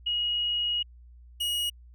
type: tone pair in turn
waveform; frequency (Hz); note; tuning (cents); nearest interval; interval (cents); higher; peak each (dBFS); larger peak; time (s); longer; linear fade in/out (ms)
sine / 45% pulse; 2893 / 2893; F#7 / F#7; -40 / -40; unison; 0; neither; -25 / -26; first; 0.06-0.83 / 1.4-1.7; first; 10
effects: added 60 Hz sine -48 dBFS peak until 1.94 s